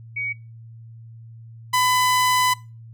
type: tone pair in turn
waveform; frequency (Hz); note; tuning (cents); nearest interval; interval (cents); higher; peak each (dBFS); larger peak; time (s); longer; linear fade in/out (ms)
sine / sawtooth; 2252 / 1003.2; C#7 / B5; +27 / +27; octave + major second; 1400; first; -24 / -13; second; 0.16-0.33 / 1.73-2.54; second; 10
effects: noise-tail reverb RT60 0.3 s tail -22 dB re dry + added 114 Hz sine -39 dBFS peak until 2.93 s